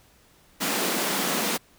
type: high-pass noise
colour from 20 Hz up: pink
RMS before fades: -26 dBFS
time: 0.6-1.58 s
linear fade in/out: 20 ms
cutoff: 180 Hz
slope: 48 dB/octave
effects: pink hiss -58 dBFS RMS until 1.78 s